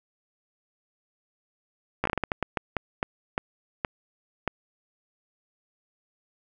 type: slowing click train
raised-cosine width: 0.5 ms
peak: -10 dBFS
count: 15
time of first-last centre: 2.04-4.477 s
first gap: 14 ms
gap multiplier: 1.34
effects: none